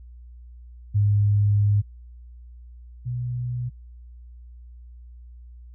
sine tone pair in turn, 102.8 / 123.14 Hz, G#2 / B2, -17 / -5 cents, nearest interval minor third, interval 312 cents, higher second, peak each -16 / -25 dBFS, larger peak first, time 0.94-1.82 / 3.05-3.7 s, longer first, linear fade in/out 20 ms, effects added 60 Hz sine -41 dBFS peak until 5.74 s

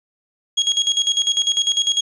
35% pulse tone with tremolo, 3293 Hz, G#7, 15 cents flat, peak -12 dBFS, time 0.57-2.01 s, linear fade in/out 10 ms, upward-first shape square, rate 10 Hz, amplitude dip 70%, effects resampled to 24000 Hz

